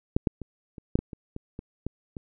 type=clicks; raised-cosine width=3 ms; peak=-8 / -9 / -23 / -28 / -7 / -16 / -25 / -22 / -23 / -17 / -23 dBFS; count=11; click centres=0.165 / 0.272 / 0.417 / 0.782 / 0.955 / 0.99 / 1.132 / 1.364 / 1.591 / 1.866 / 2.168 s; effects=none